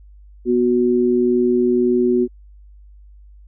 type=tone pair together; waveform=sine; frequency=245.3 / 367.1 Hz; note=B3 / F#4; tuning=-12 / -14 cents; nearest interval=perfect fifth; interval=698 cents; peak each=-17 / -15 dBFS; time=0.45-2.28 s; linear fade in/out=50 ms; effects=added 50 Hz sine -41 dBFS peak until 3.47 s